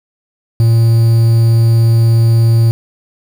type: tone with quantisation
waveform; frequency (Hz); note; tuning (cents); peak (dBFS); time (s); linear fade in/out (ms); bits
triangle; 114.6; A#2; -29; -4; 0.6-2.71; 0; 5
effects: none